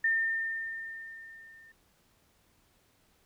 sine tone with level ramp, 1809 Hz, A6, 48 cents sharp, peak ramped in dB -23 to -53 dBFS, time 0.04-1.72 s, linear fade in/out 5 ms, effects pink hiss -68 dBFS RMS until 3.25 s

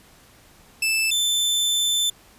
sawtooth tone pair in turn, 2637 / 3535 Hz, E7 / A7, 0 / +7 cents, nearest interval perfect fourth, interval 507 cents, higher second, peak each -16 dBFS, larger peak neither, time 0.82-1.11 / 1.11-2.1 s, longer second, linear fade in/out 5 ms, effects pink hiss -52 dBFS RMS until 2.38 s + resampled to 32000 Hz

